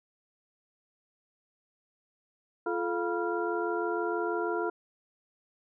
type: tone cluster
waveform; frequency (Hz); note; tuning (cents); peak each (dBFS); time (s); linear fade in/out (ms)
sine; 346.9 / 433.1 / 701 / 974 / 1386; F4 / A4 / F5 / B5 / F6; -12 / -27 / +6 / -24 / -14; -32 / -33 / -37 / -37 / -36; 2.66-4.7; 5
effects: none